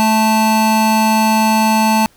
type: tone pair together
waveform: square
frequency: 218.9 / 880 Hz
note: A3 / A5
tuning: -9 / 0 cents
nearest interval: 2 octaves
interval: 2409 cents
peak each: -14 dBFS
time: 0-2.06 s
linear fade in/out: 0 ms
effects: pink hiss -51 dBFS RMS until 2.16 s